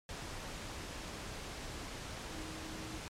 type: tone in noise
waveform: sine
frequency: 316.5 Hz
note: D#4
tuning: 30 cents sharp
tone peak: -48 dBFS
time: 2.32-2.98 s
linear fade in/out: 0 ms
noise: pink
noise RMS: -44 dBFS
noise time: 0.09-3.08 s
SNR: -7 dB
effects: low-pass 8000 Hz 12 dB/octave + MP3 96 kbps